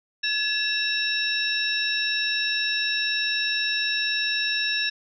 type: tone cluster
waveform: sine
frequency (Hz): 1704 / 2679 / 3819 / 5440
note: G#6 / E7 / A#7 / F8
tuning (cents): +44 / +27 / +41 / -46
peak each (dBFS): -28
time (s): 0.23-4.9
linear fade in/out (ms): 10
effects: none